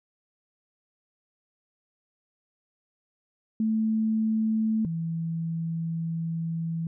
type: tone pair in turn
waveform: sine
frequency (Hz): 219.8 / 164.66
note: A3 / E3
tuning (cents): -2 / -2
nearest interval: perfect fourth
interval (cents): 500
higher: first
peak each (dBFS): -22 / -27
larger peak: first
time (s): 3.6-4.85 / 4.85-6.87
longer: second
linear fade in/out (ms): 2
effects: none